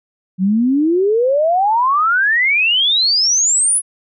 sine exponential sweep, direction up, 179.6 to 10548 Hz, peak -11 dBFS, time 0.38-3.82 s, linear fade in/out 50 ms, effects none

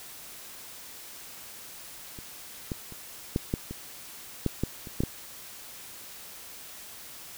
clicks, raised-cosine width 3 ms, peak -29 / -18 / -30 / -12 / -13 / -23 / -12 / -13 / -28 / -13 / -14 dBFS, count 11, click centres 2.188 / 2.718 / 2.923 / 3.361 / 3.539 / 3.71 / 4.463 / 4.636 / 4.872 / 5.005 / 5.036 s, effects white hiss -45 dBFS RMS until 7.37 s

